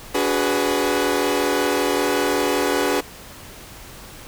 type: chord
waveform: sawtooth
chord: G# half-diminished seventh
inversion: second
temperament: equal with one note detuned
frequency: 287.5 / 370 / 415.3 / 493.9 Hz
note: D4 / F#4 / G#4 / B4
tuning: -37 / 0 / 0 / 0 cents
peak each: -20 dBFS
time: 0.14-3.01 s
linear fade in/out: 10 ms
effects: pink hiss -40 dBFS RMS until 4.27 s